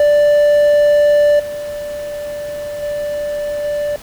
triangle tone with level steps, 587.3 Hz, D5, in tune, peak -6 / -20 / -16 / -14 dBFS, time 0-3.96 s, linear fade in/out 2 ms, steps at 1.39 / 2.82 / 3.64 s, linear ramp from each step 10 ms, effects pink hiss -37 dBFS RMS until 4.02 s

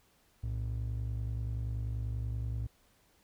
triangle ring-modulated tone, 87.31 Hz, F2, in tune, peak -27 dBFS, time 0.43-2.67 s, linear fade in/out 10 ms, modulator 25.2 Hz, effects tanh soft clip ceiling -24 dBFS + pink hiss -68 dBFS RMS until 3.23 s

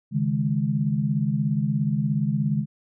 sine chord, C# suspended second, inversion none, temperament equal with one note detuned, 138.59 / 155.56 / 208.3 Hz, C#3 / D#3 / G#3, 0 / 0 / +5 cents, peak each -25 dBFS, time 0.11-2.66 s, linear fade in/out 50 ms, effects none

